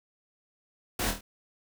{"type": "noise with echo", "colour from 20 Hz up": "pink", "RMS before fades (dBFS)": -30, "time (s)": [0.99, 1.11], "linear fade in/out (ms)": 5, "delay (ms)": 25, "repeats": 4, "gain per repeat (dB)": -5, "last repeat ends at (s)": 1.21, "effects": []}